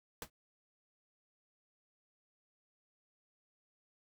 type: noise with exponential decay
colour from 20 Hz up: pink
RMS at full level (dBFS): -38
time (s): 0.22-0.3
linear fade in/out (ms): 2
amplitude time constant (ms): 16
effects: none